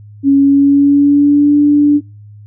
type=tone with pitch glide; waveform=sine; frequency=277.2 to 291.8 Hz; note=C#4 to D4; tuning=0 to -11 cents; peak=-5 dBFS; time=0.23-2.01 s; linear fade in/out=50 ms; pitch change=+89 cents; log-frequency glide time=0.36-1.57 s; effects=noise-tail reverb RT60 0.3 s tail -26 dB re dry + added 104 Hz sine -33 dBFS peak until 2.46 s